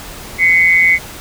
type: tone pair together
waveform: sine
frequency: 2040 / 2213 Hz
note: C7 / C#7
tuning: -44 / -3 cents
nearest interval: minor second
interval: 141 cents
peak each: -10 dBFS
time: 0.38-0.99 s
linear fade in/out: 50 ms
effects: pink hiss -31 dBFS RMS until 1.2 s